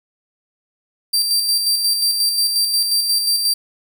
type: tone with tremolo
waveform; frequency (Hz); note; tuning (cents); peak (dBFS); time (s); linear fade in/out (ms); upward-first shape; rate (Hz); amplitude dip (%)
sawtooth; 4699; D8; 0; -11; 1.13-3.54; 10; square; 5.6; 40
effects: 8-bit